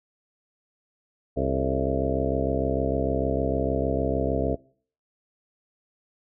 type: harmonic tone with a mistuned harmonic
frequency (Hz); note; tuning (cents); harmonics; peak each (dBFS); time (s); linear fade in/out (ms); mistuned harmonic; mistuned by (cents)
66.6; C2; +31; 1 / 2 / 3 / 4 / 5 / 6 / 7 / 8 / 9 / 10; -30 / -31 / -36 / -30 / -34 / -33 / -30 / -32 / -33 / -31; 1.36-4.56; 20; 7; -68
effects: noise-tail reverb RT60 0.5 s tail -23 dB re dry